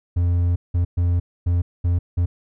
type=tone bursts at uneven times; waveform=triangle; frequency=87.31 Hz; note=F2; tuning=in tune; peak=-14 dBFS; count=6; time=0.16-0.56 / 0.74-0.85 / 0.97-1.2 / 1.46-1.62 / 1.84-1.99 / 2.17-2.26 s; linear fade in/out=10 ms; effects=none